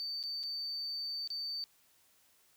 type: tone with dropouts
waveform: sine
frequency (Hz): 4575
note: D8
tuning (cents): -46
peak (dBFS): -35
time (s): 0-1.64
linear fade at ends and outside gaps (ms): 0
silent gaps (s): 0.229-0.237 / 0.431-0.436 / 1.275-1.303
effects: tanh soft clip ceiling -32 dBFS + white hiss -68 dBFS RMS until 2.56 s